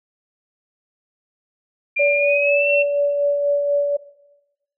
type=tone with pitch glide; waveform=sine; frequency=2395 to 2704 Hz; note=D7 to E7; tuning=+33 to +43 cents; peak=-18 dBFS; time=1.96-2.83 s; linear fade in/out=10 ms; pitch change=+210 cents; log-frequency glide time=2.15-2.7 s
type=tone with tremolo; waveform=sine; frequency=574 Hz; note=D5; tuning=40 cents flat; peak=-14 dBFS; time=1.99-3.97 s; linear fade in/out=10 ms; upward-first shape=sine; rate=4.1 Hz; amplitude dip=35%
effects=noise-tail reverb RT60 0.9 s tail -17 dB re dry